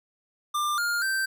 square tone with pitch steps, 1192 / 1411 / 1560 Hz, D6 / F6 / G6, +25 / +17 / -9 cents, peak -25 dBFS, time 0.54-1.26 s, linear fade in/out 10 ms, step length 240 ms, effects none

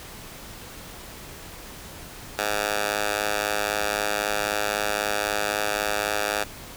10% pulse tone with high-pass filter, 103.83 Hz, G#2, in tune, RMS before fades -26 dBFS, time 2.38-6.44 s, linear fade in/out 10 ms, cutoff 780 Hz, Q 0.95, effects pink hiss -41 dBFS RMS until 6.76 s

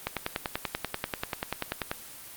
click train, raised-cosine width 0.3 ms, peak -12 dBFS, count 20, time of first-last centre 0.07-1.915 s, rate 10.3 Hz, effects white hiss -45 dBFS RMS until 2.36 s + Opus 24 kbps

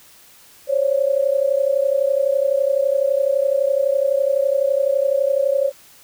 sine tone pair together, 536.1 / 568 Hz, C5 / C#5, +42 / +42 cents, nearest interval minor second, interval 100 cents, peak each -18 dBFS, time 0.67-5.72 s, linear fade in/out 50 ms, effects white hiss -48 dBFS RMS until 6.03 s

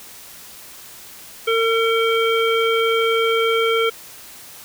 harmonic tone, 453.9 Hz, A#4, 46 cents flat, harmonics 1 / 3 / 5 / 7, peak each -17 / -22 / -24 / -25 dBFS, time 1.47-3.9 s, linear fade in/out 10 ms, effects white hiss -40 dBFS RMS until 4.64 s

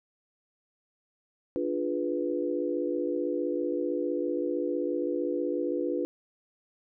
sine chord, D diminished seventh, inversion none, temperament equal, 293.7 / 349.2 / 415.3 / 493.9 Hz, D4 / F4 / Ab4 / Cb5, 0 / 0 / 0 / 0 cents, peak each -32 / -31 / -37 / -32 dBFS, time 1.56-6.05 s, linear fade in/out 0 ms, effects none

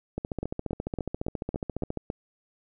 two click trains, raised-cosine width 2 ms, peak -17 / -17 dBFS, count 7 / 27, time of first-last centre 0.43-2.101 / 0.18-1.973 s, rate 3.59 / 14.5 Hz, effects none

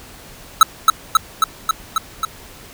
square tone with echo, 1306 Hz, E6, 17 cents flat, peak -4 dBFS, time 0.61-0.63 s, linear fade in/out 2 ms, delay 270 ms, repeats 6, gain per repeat -2 dB, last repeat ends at 2.25 s, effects pink hiss -40 dBFS RMS until 2.73 s

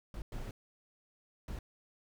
brown noise bursts at uneven times, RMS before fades -41 dBFS, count 3, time 0.14-0.22 / 0.32-0.51 / 1.48-1.59 s, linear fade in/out 2 ms, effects none

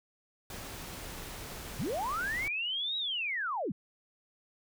pink noise, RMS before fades -43 dBFS, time 0.5-2.48 s, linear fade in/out 2 ms
sine linear two-way sweep, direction up then down, 98 to 3880 to 132.5 Hz, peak -31 dBFS, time 1.79-3.72 s, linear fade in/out 5 ms, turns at 2.97 s
effects none

